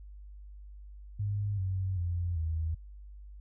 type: tone with pitch steps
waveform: sine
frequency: 102.3 / 94.35 / 87.02 / 80.26 Hz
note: G#2 / F#2 / F2 / E2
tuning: -26 / +34 / -6 / -46 cents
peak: -29 dBFS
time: 1.19-2.75 s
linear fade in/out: 10 ms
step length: 390 ms
effects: added 50 Hz sine -45 dBFS peak until 3.4 s